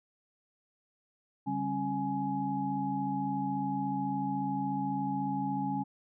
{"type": "tone cluster", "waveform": "sine", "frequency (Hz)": [142.4, 196.4, 272.8, 838], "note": ["C#3", "G3", "C#4", "G#5"], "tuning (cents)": [47, 4, -28, 15], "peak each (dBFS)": [-39, -36, -34, -34], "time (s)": [1.46, 5.84], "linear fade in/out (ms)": 20, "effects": []}